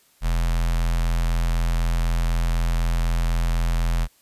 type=tone with notch filter; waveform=square; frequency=42 Hz; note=E1; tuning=33 cents sharp; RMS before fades=-21 dBFS; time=0.21-4.08 s; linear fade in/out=50 ms; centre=350 Hz; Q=0.74; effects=white hiss -59 dBFS RMS until 4.21 s + resampled to 32000 Hz